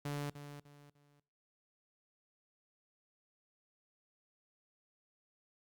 sawtooth tone with echo, 144.6 Hz, D3, 27 cents flat, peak -33 dBFS, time 0.05-0.3 s, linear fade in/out 5 ms, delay 300 ms, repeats 3, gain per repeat -10 dB, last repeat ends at 1.2 s, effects noise-tail reverb RT60 0.6 s tail -24 dB re dry + Opus 48 kbps

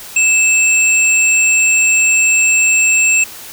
sine tone pair together, 2637 / 7459 Hz, E7 / A#8, 0 / 0 cents, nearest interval octave + tritone, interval 1800 cents, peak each -10 / -13 dBFS, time 0.16-3.24 s, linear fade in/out 5 ms, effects white hiss -32 dBFS RMS until 3.52 s

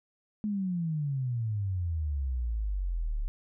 sine exponential sweep, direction down, 215.1 to 34.48 Hz, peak -28 dBFS, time 0.44-3.28 s, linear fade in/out 0 ms, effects none

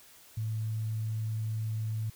sine tone, 110 Hz, A2, in tune, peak -30 dBFS, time 0.37-2.1 s, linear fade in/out 5 ms, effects white hiss -56 dBFS RMS until 2.15 s

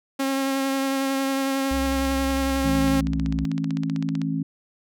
sawtooth tone with vibrato, 270.5 Hz, C#4, 42 cents flat, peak -18 dBFS, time 0.19-3.01 s, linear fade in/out 10 ms, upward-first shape sine, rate 11 Hz, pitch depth 14 cents each way
triangle tone with pitch glide, 65.41 to 63.81 Hz, C2 to C2, 0 to -43 cents, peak -25 dBFS, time 1.71-3.45 s, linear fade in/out 0 ms, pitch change -43 cents, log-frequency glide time 2.76-3.32 s
click train, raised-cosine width 0.2 ms, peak -19 dBFS, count 38, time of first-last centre 1.86-4.217 s, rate 15.7 Hz
harmonic tone, 54 Hz, A1, 32 cents flat, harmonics 3 / 4 / 5, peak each -26 / -31 / -26 dBFS, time 2.64-4.43 s, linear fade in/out 5 ms
effects none

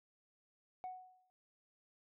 sine tone with exponential decay, 740 Hz, F#5, in tune, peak -38 dBFS, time 0.84-1.3 s, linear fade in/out 0 ms, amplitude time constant 99 ms, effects tanh soft clip ceiling -39 dBFS

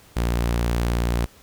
sawtooth tone, 58.7 Hz, A#1, 13 cents sharp, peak -16 dBFS, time 0.16-1.26 s, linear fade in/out 10 ms, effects pink hiss -51 dBFS RMS until 1.42 s

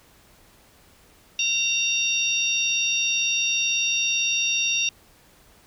harmonic tone with a mistuned harmonic, 918 Hz, A#5, 27 cents flat, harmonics 3 / 4 / 5 / 6, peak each -23 / -26 / -37 / -27 dBFS, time 1.39-4.89 s, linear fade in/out 2 ms, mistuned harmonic 6, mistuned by +48 cents, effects pink hiss -55 dBFS RMS until 5.66 s

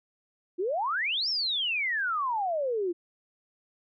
sine exponential two-way sweep, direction up then down, 333.9 to 5550 to 333.9 Hz, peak -26 dBFS, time 0.58-2.93 s, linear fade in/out 20 ms, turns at 1.29 s, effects none

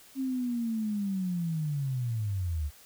sine linear sweep, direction down, 270 to 69.3 Hz, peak -28 dBFS, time 0.15-2.71 s, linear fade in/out 50 ms, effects white hiss -55 dBFS RMS until 2.85 s

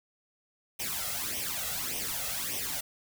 white noise with flanger, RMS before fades -34 dBFS, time 0.79-2.81 s, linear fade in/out 10 ms, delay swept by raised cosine 0.34 to 1.54 ms, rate 1.7 Hz, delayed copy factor +0.75, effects none

